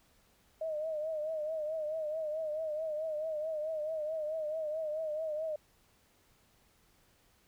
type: tone with vibrato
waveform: sine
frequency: 622.3 Hz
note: D#5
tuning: in tune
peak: -33 dBFS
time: 0.61-5.56 s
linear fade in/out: 5 ms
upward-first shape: triangle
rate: 4.6 Hz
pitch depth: 81 cents each way
effects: pink hiss -68 dBFS RMS until 7.47 s